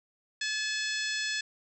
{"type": "harmonic tone", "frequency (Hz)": 860, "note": "A5", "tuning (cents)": -40, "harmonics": [2, 3, 4, 5, 6, 7, 8, 9], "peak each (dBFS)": [-33, -38, -38, -39, -38, -44, -46, -43], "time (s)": [0.41, 1.41], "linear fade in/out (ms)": 5, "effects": []}